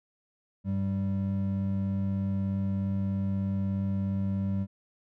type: tone pair together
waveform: triangle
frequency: 98 / 194.81 Hz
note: G2 / G3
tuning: 0 / -11 cents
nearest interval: octave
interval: 1189 cents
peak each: -28 / -27 dBFS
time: 0.64-4.67 s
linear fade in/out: 50 ms
effects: none